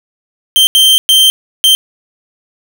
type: tone bursts at uneven times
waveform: 45% pulse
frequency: 3136 Hz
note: G7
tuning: in tune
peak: -4 dBFS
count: 4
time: 0.56-0.67 / 0.75-0.98 / 1.09-1.3 / 1.64-1.75 s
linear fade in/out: 0 ms
effects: none